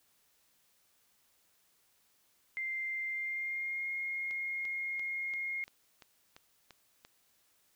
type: tone with pitch glide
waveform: sine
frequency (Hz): 2093 to 2142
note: C7 to C7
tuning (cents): 0 to +40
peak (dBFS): -34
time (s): 2.57-5.64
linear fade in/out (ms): 0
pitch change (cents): +40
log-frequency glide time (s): 3.08-3.9
type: click train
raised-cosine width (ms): 0.2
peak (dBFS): -34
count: 9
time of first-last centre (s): 4.31-7.05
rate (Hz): 2.92
effects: white hiss -71 dBFS RMS until 7.75 s